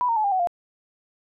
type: tone with pitch steps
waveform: sine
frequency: 987.8 / 921.6 / 859.9 / 802.3 / 748.6 / 698.5 Hz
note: B5 / A#5 / A5 / G5 / F#5 / F5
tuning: 0 / -20 / -40 / +40 / +20 / 0 cents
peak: -19 dBFS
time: 0.01-0.472 s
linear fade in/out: 0 ms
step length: 77 ms
effects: none